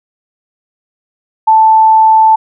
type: tone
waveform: sine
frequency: 880 Hz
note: A5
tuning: in tune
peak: -3 dBFS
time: 1.47-2.36 s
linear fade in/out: 10 ms
effects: none